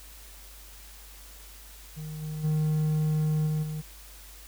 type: tone with level steps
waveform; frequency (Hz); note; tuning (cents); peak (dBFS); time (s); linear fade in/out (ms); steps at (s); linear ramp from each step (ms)
triangle; 154.2; D#3; -15; -33 / -30 / -21 / -23 / -29; 1.96-3.82; 20; 2.21 / 2.43 / 3.46 / 3.62; 20
effects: added 50 Hz sine -48 dBFS peak until 4.47 s + white hiss -50 dBFS RMS until 4.47 s